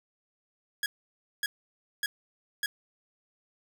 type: tone bursts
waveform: sawtooth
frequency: 1660 Hz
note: G#6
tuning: 1 cent flat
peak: -24 dBFS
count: 4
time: 0.83-2.66 s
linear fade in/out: 2 ms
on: 30 ms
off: 570 ms
effects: 11-bit